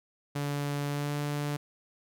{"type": "tone with pitch glide", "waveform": "sawtooth", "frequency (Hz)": [143.8, 145.98], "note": ["D3", "D3"], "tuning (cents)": [-36, -10], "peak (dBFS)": -26, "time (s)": [0.35, 1.57], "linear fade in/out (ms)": 10, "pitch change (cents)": 26, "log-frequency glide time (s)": [0.88, 1.15], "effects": []}